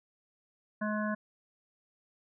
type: harmonic tone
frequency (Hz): 212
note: G#3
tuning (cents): +36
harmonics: 1 / 3 / 5 / 7 / 8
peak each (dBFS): -32 / -37 / -39 / -40 / -41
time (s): 0.81-1.15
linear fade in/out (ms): 10
effects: none